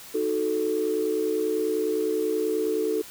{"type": "chord", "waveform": "sine", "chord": "D# diminished", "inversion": "none", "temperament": "equal", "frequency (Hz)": [311.1, 370, 440], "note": ["D#4", "F#4", "A4"], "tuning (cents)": [0, 0, 0], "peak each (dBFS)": [-29, -29, -24], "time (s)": [0.14, 3.02], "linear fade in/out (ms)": 10, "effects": ["tanh soft clip ceiling -14 dBFS", "white hiss -44 dBFS RMS until 3.1 s"]}